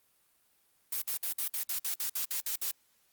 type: noise bursts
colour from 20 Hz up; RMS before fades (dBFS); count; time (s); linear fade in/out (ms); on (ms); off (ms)
blue; -33; 12; 0.92-2.713; 5; 99; 55
effects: white hiss -70 dBFS RMS until 3.12 s + Opus 32 kbps